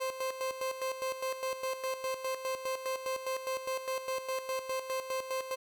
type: tone with tremolo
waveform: 30% pulse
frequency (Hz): 523.3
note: C5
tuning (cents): 0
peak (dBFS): -29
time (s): 0-5.56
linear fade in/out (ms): 20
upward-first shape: square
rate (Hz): 4.9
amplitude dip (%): 65
effects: none